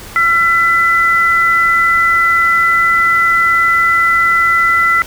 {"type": "tone pair together", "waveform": "sine", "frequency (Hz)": [1359.5, 2000], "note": ["F6", "B6"], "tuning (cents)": [-47, 21], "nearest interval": "perfect fifth", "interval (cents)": 668, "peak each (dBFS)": -11, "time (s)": [0.16, 5.02], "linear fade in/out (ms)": 0, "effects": ["pink hiss -32 dBFS RMS until 5.06 s"]}